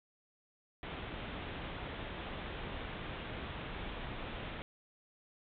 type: low-pass noise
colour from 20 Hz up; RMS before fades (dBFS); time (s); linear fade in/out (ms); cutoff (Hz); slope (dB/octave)
pink; -43; 0.83-4.62; 0; 3700; 96
effects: none